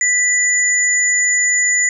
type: tone pair together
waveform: sine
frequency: 1975.5 / 6977 Hz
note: B6 / A8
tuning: 0 / -16 cents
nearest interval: octave + minor seventh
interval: 2184 cents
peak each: -15 dBFS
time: 0.01-1.89 s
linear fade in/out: 2 ms
effects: none